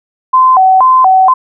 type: tone with vibrato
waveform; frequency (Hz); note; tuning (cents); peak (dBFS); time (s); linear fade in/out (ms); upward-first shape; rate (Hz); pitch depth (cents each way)
sine; 883; A5; +6; -3; 0.33-1.34; 10; square; 2.1; 270
effects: none